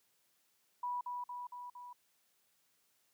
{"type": "tone with echo", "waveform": "sine", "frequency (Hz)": 980, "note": "B5", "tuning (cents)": -14, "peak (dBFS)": -35, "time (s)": [0.83, 1.01], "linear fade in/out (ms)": 5, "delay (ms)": 230, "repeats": 4, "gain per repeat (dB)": -3, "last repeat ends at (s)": 1.93, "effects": ["white hiss -75 dBFS RMS until 3.13 s", "high-pass 100 Hz 12 dB/octave"]}